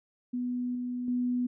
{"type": "tone with level steps", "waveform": "sine", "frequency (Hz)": 246.9, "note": "B3", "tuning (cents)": 0, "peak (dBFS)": [-29, -31, -26], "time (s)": [0.33, 1.47], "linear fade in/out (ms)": 10, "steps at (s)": [0.75, 1.08], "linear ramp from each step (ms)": 2, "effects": []}